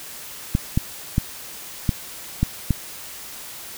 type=clicks; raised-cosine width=5 ms; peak=-5 dBFS; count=6; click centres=0.551 / 0.775 / 1.181 / 1.892 / 2.43 / 2.707 s; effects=white hiss -37 dBFS RMS until 3.77 s